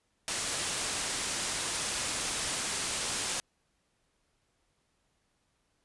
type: low-pass noise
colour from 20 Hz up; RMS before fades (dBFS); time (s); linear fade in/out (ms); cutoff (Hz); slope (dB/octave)
white; -34; 0.28-3.4; 0; 10000; 48
effects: pink hiss -75 dBFS RMS until 5.84 s + resampled to 24000 Hz